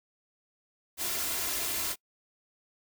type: noise with comb filter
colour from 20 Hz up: white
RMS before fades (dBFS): -32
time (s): 0.97-1.96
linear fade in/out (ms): 50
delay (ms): 2.9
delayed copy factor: +0.5
effects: noise-tail reverb RT60 0.1 s tail -25 dB re dry